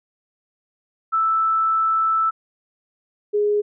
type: tone pair in turn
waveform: sine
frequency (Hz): 1318.5 / 415.3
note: E6 / G#4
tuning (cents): 0 / 0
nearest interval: octave + minor sixth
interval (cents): 2000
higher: first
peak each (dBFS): -16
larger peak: neither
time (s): 1.12-2.31 / 3.33-3.62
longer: first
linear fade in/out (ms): 20
effects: none